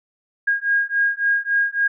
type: beating tone pair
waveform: sine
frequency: 1628 / 1631.6 Hz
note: G#6 / G#6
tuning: -35 / -31 cents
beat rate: 3.6 Hz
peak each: -20 dBFS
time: 0.47-1.88 s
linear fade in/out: 10 ms
effects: none